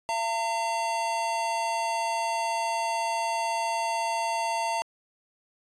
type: tone pair together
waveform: square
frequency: 679 / 909 Hz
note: F5 / A#5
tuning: -49 / -44 cents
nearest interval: perfect fourth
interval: 505 cents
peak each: -32 / -28 dBFS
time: 0.09-4.82 s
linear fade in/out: 0 ms
effects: resampled to 22050 Hz